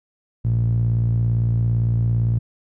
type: tone with band-pass filter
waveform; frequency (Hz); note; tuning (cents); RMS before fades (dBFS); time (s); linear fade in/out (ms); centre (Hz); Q
sawtooth; 57.7; A#1; -17; -19; 0.44-2.39; 10; 120; 5.1
effects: none